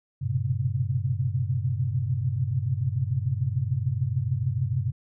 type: tone cluster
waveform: sine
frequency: 95.7 / 115.9 / 129 / 135.8 Hz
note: G2 / A#2 / C3 / C#3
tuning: -41 / -10 / -24 / -35 cents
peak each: -29 dBFS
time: 0.21-4.92 s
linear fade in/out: 20 ms
effects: none